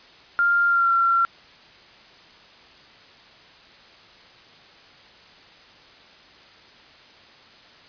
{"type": "tone with pitch glide", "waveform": "sine", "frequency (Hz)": [1396.9, 1365], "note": ["F6", "F6"], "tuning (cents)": [0, -40], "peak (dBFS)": -16, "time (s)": [0.39, 1.25], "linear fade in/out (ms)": 0, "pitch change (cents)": -40, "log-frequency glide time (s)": [0.67, 0.91], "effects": ["white hiss -49 dBFS RMS until 7.88 s", "resampled to 11025 Hz"]}